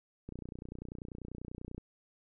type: click train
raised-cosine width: 3 ms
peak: -30 dBFS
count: 46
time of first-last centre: 0.29-1.78 s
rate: 30.2 Hz
effects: none